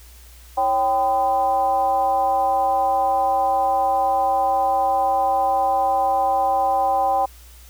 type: tone with frequency modulation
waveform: sine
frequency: 782 Hz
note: G5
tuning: 4 cents flat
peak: -16 dBFS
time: 0.57-7.26 s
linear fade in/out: 10 ms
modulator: 231 Hz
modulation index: 0.74
effects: added 60 Hz sine -43 dBFS peak until 7.69 s + white hiss -49 dBFS RMS until 7.69 s